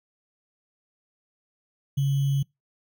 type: tone with sample-and-hold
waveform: sine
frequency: 138.59 Hz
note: C#3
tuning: in tune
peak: -20 dBFS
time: 1.97-2.43 s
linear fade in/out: 10 ms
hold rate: 3150 Hz
effects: noise-tail reverb RT60 0.2 s tail -26 dB re dry